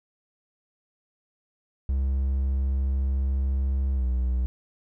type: tone with pitch glide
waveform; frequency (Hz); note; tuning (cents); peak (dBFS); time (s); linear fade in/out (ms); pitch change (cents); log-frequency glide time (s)
triangle; 67 to 62.51; C2 to B1; +42 to +22; -20; 1.89-4.46; 0; -120; 3.95-4.04
effects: none